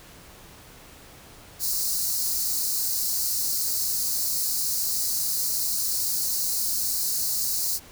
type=high-pass noise; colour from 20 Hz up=white; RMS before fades=-26 dBFS; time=1.59-7.8 s; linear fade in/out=50 ms; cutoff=4100 Hz; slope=96 dB/octave; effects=pink hiss -48 dBFS RMS until 7.91 s

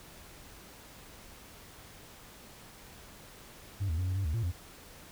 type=tone with pitch steps; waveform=sine; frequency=98.7 / 80.1 / 91.4 / 93 / 97.4 / 75.9 / 114.6 / 87.6 Hz; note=G2 / E2 / F#2 / F#2 / G2 / D#2 / A#2 / F2; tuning=+12 / -49 / -21 / +9 / -11 / -42 / -29 / +6 cents; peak=-26 dBFS; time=3.8-4.52 s; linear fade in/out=20 ms; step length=90 ms; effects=tanh soft clip ceiling -28 dBFS + pink hiss -52 dBFS RMS until 5.11 s

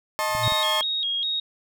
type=chord; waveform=30% pulse; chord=A diminished; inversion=second; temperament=equal with one note detuned; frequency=622.3 / 880 / 1071 Hz; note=Eb5 / A5 / C6; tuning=0 / 0 / +40 cents; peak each=-25 dBFS; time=0.19-0.81 s; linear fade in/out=0 ms
type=tone with exponential growth; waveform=sine; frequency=115 Hz; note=A#2; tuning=23 cents flat; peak=-19 dBFS; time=0.27-0.48 s; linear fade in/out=0 ms; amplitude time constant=44 ms
type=clicks; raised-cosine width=5 ms; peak=-24 dBFS; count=2; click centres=0.351 / 0.522 s
type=tone with vibrato; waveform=sine; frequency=3506 Hz; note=A7; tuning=7 cents flat; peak=-23 dBFS; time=0.43-1.4 s; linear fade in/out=5 ms; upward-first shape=square; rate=2.5 Hz; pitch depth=120 cents each way
effects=none

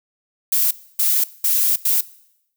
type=noise bursts at uneven times; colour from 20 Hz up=violet; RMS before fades=-17 dBFS; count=4; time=0.52-0.71 / 0.99-1.24 / 1.44-1.76 / 1.85-2.01 s; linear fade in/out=5 ms; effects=noise-tail reverb RT60 0.8 s tail -20 dB re dry

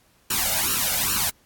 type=noise with flanger; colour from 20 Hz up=white; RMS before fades=-23 dBFS; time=0.3-1.3 s; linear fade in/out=5 ms; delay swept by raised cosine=0.7 to 1.4 ms; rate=2.4 Hz; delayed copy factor=+0.9; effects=pink hiss -60 dBFS RMS until 1.45 s + AAC 64 kbps

